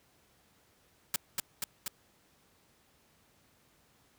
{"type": "noise with echo", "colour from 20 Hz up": "white", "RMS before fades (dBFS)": -30, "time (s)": [1.14, 1.16], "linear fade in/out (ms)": 2, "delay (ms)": 240, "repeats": 3, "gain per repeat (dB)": -2, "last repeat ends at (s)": 1.88, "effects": ["pink hiss -67 dBFS RMS until 4.18 s", "high-pass 60 Hz 12 dB/octave"]}